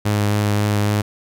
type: tone with vibrato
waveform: sawtooth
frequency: 103.83 Hz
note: G#2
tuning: in tune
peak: -12 dBFS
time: 0.05-1.02 s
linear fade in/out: 10 ms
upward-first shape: sine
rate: 3.7 Hz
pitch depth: 13 cents each way
effects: none